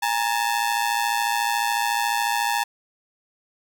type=ring-modulated tone; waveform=sawtooth; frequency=878 Hz; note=A5; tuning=4 cents flat; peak=-14 dBFS; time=0.02-2.64 s; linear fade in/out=10 ms; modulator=57 Hz; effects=none